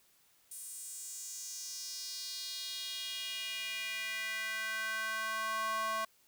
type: tone with high-pass filter sweep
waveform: square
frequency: 220 Hz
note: A3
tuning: in tune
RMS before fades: -39 dBFS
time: 0.51-6.05 s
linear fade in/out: 5 ms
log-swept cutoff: 9500 to 950 Hz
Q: 3.1
effects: white hiss -68 dBFS RMS until 6.27 s